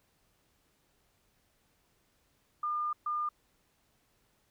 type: tone bursts at uneven times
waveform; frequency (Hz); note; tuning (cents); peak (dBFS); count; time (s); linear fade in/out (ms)
sine; 1207; D6; +47; -30; 2; 2.63-2.93 / 3.06-3.29; 5
effects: pink hiss -72 dBFS RMS until 4.5 s